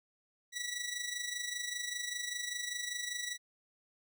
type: tone with amplitude modulation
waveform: 15% pulse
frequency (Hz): 1945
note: B6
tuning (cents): -27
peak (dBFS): -28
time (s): 0.52-3.38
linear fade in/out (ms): 50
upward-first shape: sine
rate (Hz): 25.1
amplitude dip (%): 60
effects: none